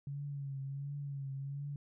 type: tone with vibrato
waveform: sine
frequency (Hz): 139.6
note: C#3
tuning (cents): +13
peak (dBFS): -38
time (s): 0.07-1.76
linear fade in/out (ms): 2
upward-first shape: triangle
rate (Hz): 1.4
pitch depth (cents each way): 56
effects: none